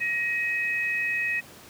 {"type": "tone pair together", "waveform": "sine", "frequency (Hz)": [1888, 2539], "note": ["A#6", "D#7"], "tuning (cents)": [22, 34], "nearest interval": "perfect fourth", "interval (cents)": 512, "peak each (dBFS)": -27, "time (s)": [0, 1.41], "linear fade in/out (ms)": 20, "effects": ["pink hiss -48 dBFS RMS until 1.69 s", "high-pass 100 Hz 12 dB/octave"]}